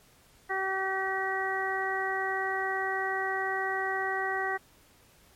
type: harmonic tone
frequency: 383.1 Hz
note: G4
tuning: 40 cents flat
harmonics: 1 / 2 / 3 / 4 / 5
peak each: -35 / -33 / -37 / -36 / -32 dBFS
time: 0.49-4.58 s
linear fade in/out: 20 ms
effects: pink hiss -60 dBFS RMS until 5.35 s + MP3 64 kbps